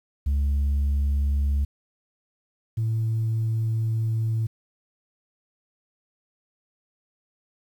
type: tone pair in turn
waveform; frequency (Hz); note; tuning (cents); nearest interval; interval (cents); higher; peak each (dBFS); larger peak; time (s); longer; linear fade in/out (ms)
sine; 70.5 / 111.91; C#2 / A2; +30 / +30; minor sixth; 800; second; -17 / -20; first; 0.26-1.65 / 2.77-4.47; second; 10
effects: tanh soft clip ceiling -19 dBFS + 9-bit